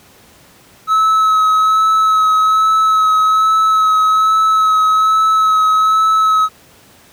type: tone with vibrato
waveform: triangle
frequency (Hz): 1290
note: E6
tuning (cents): -38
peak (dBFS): -7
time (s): 0.87-6.49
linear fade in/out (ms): 50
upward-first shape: sine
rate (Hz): 1.2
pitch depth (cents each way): 16
effects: pink hiss -45 dBFS RMS until 7.12 s + high-pass 80 Hz 12 dB/octave